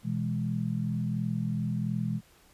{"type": "chord", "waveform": "sine", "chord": "E major", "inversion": "second", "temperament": "equal", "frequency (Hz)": [123.47, 164.81, 207.7], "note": ["B2", "E3", "G#3"], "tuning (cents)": [0, 0, 0], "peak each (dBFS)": -32, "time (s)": [0.03, 2.21], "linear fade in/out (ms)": 50, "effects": ["pink hiss -60 dBFS RMS until 2.53 s", "resampled to 32000 Hz"]}